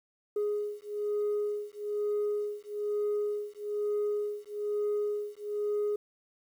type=beating tone pair; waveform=sine; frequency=415.3 / 416.4 Hz; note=G#4 / G#4; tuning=0 / +5 cents; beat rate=1.1 Hz; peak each=-31 dBFS; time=0.36-5.96 s; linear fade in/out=5 ms; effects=tanh soft clip ceiling -25 dBFS + 10-bit

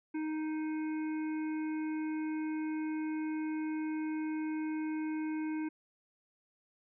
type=harmonic tone; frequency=311.1 Hz; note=D#4; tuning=in tune; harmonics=1 / 3 / 5 / 7 / 8; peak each=-33 / -48 / -51 / -52 / -56 dBFS; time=0.14-5.69 s; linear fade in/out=10 ms; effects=none

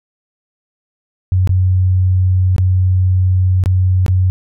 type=tone with dropouts; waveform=sine; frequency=92.5 Hz; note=F#2; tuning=in tune; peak=-9 dBFS; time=1.32-4.3 s; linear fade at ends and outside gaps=0 ms; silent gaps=1.474-1.493 / 2.563-2.582 / 3.638-3.659 / 4.063-4.081 s; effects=none

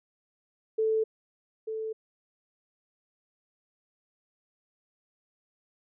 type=tone pair in turn; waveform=sine; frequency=440 / 440 Hz; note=A4 / A4; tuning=0 / 0 cents; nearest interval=unison; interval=0 cents; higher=neither; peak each=-23 / -31 dBFS; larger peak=first; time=0.78-1.04 / 1.67-1.93 s; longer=neither; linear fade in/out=10 ms; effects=none

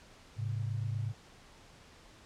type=tone pair together; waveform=sine; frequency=106.1 / 134.14 Hz; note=G#2 / C3; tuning=+38 / +43 cents; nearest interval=major third; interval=405 cents; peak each=-33 / -38 dBFS; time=0.36-1.14 s; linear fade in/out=50 ms; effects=pink hiss -57 dBFS RMS until 2.25 s + low-pass 7000 Hz 12 dB/octave

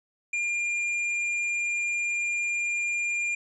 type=tone with tanh clipping; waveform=sine; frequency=2403 Hz; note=D7; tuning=39 cents sharp; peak=-27 dBFS; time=0.33-3.35 s; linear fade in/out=5 ms; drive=9 dB; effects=resampled to 24000 Hz

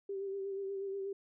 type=tone with vibrato; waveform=sine; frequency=392 Hz; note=G4; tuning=in tune; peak=-36 dBFS; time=0.09-1.13 s; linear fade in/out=5 ms; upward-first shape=sine; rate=8.3 Hz; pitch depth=31 cents each way; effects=none

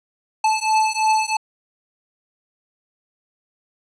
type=beating tone pair; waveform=square; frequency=870 / 873 Hz; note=A5 / A5; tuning=-20 / -14 cents; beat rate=3 Hz; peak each=-20 dBFS; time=0.44-1.37 s; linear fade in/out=5 ms; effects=resampled to 22050 Hz + 9-bit

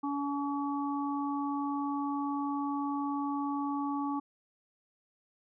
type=harmonic tone; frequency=283.6 Hz; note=C#4; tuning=40 cents sharp; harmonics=1 / 3 / 4; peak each=-32 / -37 / -38 dBFS; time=0.03-4.2 s; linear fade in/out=10 ms; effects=none

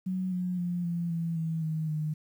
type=tone with pitch steps; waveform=sine; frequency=185.7 / 180.73 / 175.89 / 171.18 / 166.59 / 162.13 / 157.79 / 153.56 Hz; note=F#3 / F#3 / F3 / F3 / E3 / E3 / D#3 / D#3; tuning=+7 / -40 / +13 / -34 / +19 / -28 / +25 / -22 cents; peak=-28 dBFS; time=0.06-2.14 s; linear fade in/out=10 ms; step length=260 ms; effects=10-bit

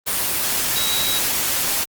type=tone in noise; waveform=sine; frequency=3858 Hz; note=B7; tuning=41 cents flat; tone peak=-23 dBFS; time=0.75-1.2 s; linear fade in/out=20 ms; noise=white; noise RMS=-21 dBFS; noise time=0.06-1.85 s; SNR=-5 dB; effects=Opus 24 kbps

